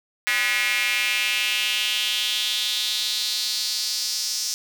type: tone with high-pass filter sweep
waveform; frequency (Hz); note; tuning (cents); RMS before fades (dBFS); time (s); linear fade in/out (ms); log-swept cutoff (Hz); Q
square; 113.6; A#2; -44; -24; 0.27-4.54; 0; 2000 to 5500; 3.7
effects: none